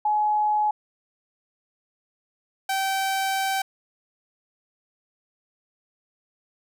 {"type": "tone pair in turn", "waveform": ["sine", "sawtooth"], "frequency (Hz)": [845, 773.5], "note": ["G#5", "G5"], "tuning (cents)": [30, -23], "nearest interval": "major second", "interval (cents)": 153, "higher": "first", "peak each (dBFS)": -19, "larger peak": "neither", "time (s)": [[0.05, 0.71], [2.69, 3.62]], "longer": "second", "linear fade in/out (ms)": 5, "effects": []}